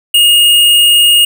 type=tone; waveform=square; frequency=2854 Hz; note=F7; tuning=37 cents sharp; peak=-5 dBFS; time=0.14-1.25 s; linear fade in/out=5 ms; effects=none